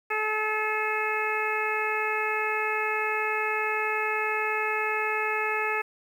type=harmonic tone; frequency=430.8 Hz; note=A4; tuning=37 cents flat; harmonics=1 / 2 / 3 / 4 / 5 / 6; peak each=-32 / -32 / -32 / -32 / -32 / -32 dBFS; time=0.1-5.82 s; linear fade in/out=10 ms; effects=9-bit